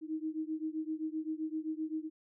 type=beating tone pair; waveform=sine; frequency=311.1 / 318.8 Hz; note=D#4 / D#4; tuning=0 / +42 cents; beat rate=7.7 Hz; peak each=-37 / -38 dBFS; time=0.01-2.1 s; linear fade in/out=50 ms; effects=none